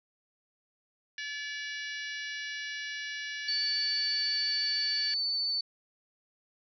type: harmonic tone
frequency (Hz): 575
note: D5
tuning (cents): -37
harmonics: 3 / 4 / 5 / 6 / 7 / 8 / 9 / 10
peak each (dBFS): -38 / -43 / -44 / -48 / -46 / -51 / -50 / -50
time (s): 1.18-5.14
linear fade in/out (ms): 2
type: tone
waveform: sine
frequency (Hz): 4507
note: C#8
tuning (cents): +28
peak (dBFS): -28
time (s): 3.48-5.61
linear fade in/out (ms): 5
effects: none